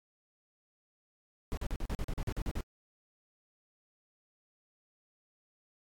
brown noise bursts, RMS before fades -34 dBFS, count 12, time 1.52-2.606 s, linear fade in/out 0 ms, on 52 ms, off 42 ms, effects AAC 64 kbps

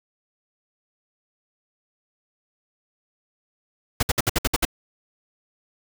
pink noise bursts, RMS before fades -20 dBFS, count 8, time 4-4.652 s, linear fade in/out 5 ms, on 29 ms, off 60 ms, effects none

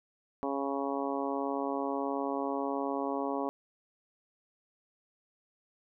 harmonic tone, 138.59 Hz, C#3, in tune, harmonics 2 / 3 / 4 / 5 / 6 / 7 / 8, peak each -35 / -37 / -38 / -39 / -40 / -40 / -41 dBFS, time 0.43-3.49 s, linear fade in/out 0 ms, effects none

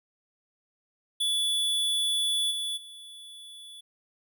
square tone with level steps, 3440 Hz, A7, 40 cents flat, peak -25 / -30 / -44 dBFS, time 1.2-3.81 s, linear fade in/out 10 ms, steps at 2.5 / 2.76 s, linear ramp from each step 20 ms, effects none

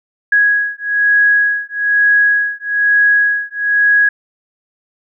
sine beating tone pair, 1661.2 / 1662.3 Hz, G#6 / G#6, 0 / +1 cents, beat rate 1.1 Hz, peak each -13 dBFS, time 0.32-4.09 s, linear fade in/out 5 ms, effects none

